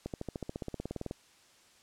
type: accelerating click train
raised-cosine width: 2 ms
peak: -23 dBFS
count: 18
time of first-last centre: 0.06-1.111 s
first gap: 78 ms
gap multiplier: 0.97
effects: white hiss -62 dBFS RMS until 1.82 s + low-pass 8000 Hz 12 dB/octave